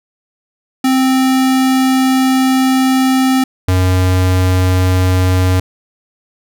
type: tone pair in turn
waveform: square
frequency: 261.6 / 92.17 Hz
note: C4 / F#2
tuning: 0 / -6 cents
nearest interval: octave + tritone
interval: 1806 cents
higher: first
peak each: -10 dBFS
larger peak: neither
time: 0.84-3.44 / 3.68-5.6 s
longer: first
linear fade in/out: 5 ms
effects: none